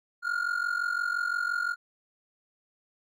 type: ring-modulated tone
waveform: triangle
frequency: 1416 Hz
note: F6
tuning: 23 cents sharp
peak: -22 dBFS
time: 0.22-1.76 s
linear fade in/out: 50 ms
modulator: 22.9 Hz
effects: none